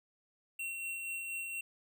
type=tone with tremolo; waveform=square; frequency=2728 Hz; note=F7; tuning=41 cents flat; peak=-37 dBFS; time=0.59-1.61 s; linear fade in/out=5 ms; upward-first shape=sine; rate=4.2 Hz; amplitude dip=30%; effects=none